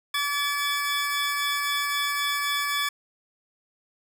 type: tone pair together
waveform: 20% pulse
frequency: 1148.6 / 1721 Hz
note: D6 / A6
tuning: -39 / -39 cents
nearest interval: perfect fifth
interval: 700 cents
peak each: -22 / -23 dBFS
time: 0.14-2.89 s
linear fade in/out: 5 ms
effects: none